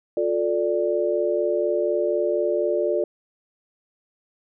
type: chord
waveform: sine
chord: D minor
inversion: first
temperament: equal with one note detuned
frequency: 355.9 / 440 / 587.3 Hz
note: F4 / A4 / D5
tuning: +33 / 0 / 0 cents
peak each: -24 / -25 / -23 dBFS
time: 0.17-3.04 s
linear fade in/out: 2 ms
effects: none